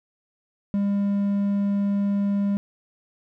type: tone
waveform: triangle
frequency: 200.9 Hz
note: G3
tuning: 43 cents sharp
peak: -18 dBFS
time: 0.74-2.57 s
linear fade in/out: 0 ms
effects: none